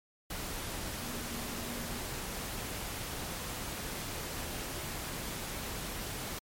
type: tone in noise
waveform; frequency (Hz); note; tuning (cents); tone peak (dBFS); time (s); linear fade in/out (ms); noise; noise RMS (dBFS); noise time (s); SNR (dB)
sine; 237.5; A#3; +33; -45; 1.01-2; 5; pink; -39; 0.3-6.39; -9
effects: MP3 64 kbps